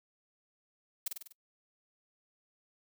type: noise with echo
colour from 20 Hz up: blue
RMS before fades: -33 dBFS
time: 1.06-1.08 s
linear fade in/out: 5 ms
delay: 49 ms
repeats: 5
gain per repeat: -4 dB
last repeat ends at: 1.325 s
effects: noise-tail reverb RT60 0.1 s tail -26 dB re dry